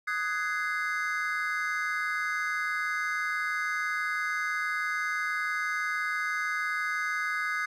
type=chord; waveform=triangle; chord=Ab dominant seventh; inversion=second; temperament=just; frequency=1245.9 / 1495.1 / 1661.2 / 2077 Hz; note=Eb6 / Gb6 / Ab6 / C7; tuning=+2 / +18 / 0 / -13 cents; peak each=-32 dBFS; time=0.07-7.66 s; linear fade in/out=10 ms; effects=none